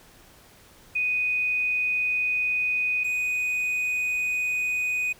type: tone pair in turn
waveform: sine / triangle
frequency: 2489 / 2489 Hz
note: D#7 / D#7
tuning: 0 / 0 cents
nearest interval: unison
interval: 0 cents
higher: neither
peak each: -22 dBFS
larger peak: neither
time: 0.95-3.04 / 3.04-5.13 s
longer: neither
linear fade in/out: 10 ms
effects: pink hiss -53 dBFS RMS until 5.19 s